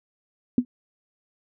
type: tone with exponential decay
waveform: sine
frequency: 246.9 Hz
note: B3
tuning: in tune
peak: -11 dBFS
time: 0.58-0.65 s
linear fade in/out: 2 ms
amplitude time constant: 15 ms
effects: none